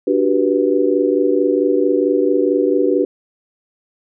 sine chord, G major seventh, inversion second, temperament just, 294 / 367.5 / 392 / 490 Hz, D4 / F#4 / G4 / B4, +2 / -12 / 0 / -14 cents, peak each -18 dBFS, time 0.07-3.05 s, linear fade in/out 5 ms, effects none

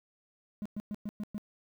triangle tone bursts, 208.8 Hz, G#3, 10 cents sharp, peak -31 dBFS, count 6, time 0.62-1.38 s, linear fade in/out 0 ms, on 35 ms, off 110 ms, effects tanh soft clip ceiling -27 dBFS + 11-bit

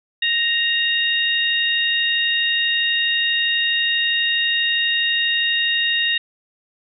harmonic tone, 932.3 Hz, A#5, in tune, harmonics 2 / 3 / 4, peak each -21 / -21 / -21 dBFS, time 0.22-6.18 s, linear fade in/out 5 ms, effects none

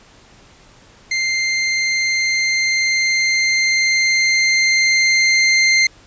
sawtooth tone with level ramp, 2093 Hz, C7, in tune, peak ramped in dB -13 to -7 dBFS, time 1.11-5.87 s, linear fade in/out 5 ms, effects pink hiss -47 dBFS RMS until 6.06 s + resampled to 16000 Hz

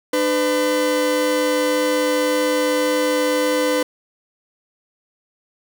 40% pulse tone pair together, 299.7 / 504 Hz, D4 / B4, +35 / +35 cents, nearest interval major sixth, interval 900 cents, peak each -21 / -17 dBFS, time 0.13-3.83 s, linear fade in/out 5 ms, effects none

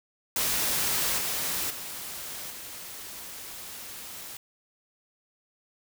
white noise with level steps, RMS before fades -27 / -30 / -38 / -41 dBFS, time 0.36-4.37 s, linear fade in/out 2 ms, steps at 1.18 / 1.7 / 2.5 s, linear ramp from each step 5 ms, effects none

